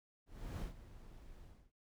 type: noise with ADSR envelope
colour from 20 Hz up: brown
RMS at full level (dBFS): -40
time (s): 0.26-1.72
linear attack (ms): 350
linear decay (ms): 120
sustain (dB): -15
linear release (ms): 290
effects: none